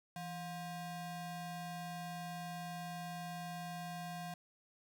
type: ring-modulated tone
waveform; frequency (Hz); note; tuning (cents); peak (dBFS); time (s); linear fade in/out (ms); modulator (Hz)
square; 440; A4; 0; -40; 0.16-4.34; 2; 272
effects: none